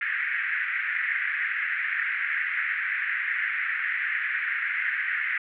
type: band-pass noise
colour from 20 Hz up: white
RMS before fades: -28 dBFS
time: 0.01-5.38 s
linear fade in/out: 5 ms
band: 1600 to 2100 Hz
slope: 48 dB/octave
effects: none